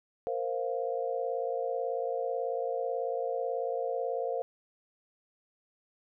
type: chord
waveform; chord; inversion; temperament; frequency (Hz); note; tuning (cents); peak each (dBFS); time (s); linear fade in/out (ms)
sine; Bb suspended second; none; just; 466.2 / 524.4 / 699.2; Bb4 / C5 / F5; 0 / +4 / +2; -34 / -33 / -36; 0.27-4.42; 0
effects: none